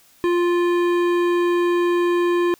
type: tone with hard clipping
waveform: sine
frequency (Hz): 349.2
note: F4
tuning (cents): 0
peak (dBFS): -18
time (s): 0.24-2.54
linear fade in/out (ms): 0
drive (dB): 14
effects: white hiss -54 dBFS RMS until 2.59 s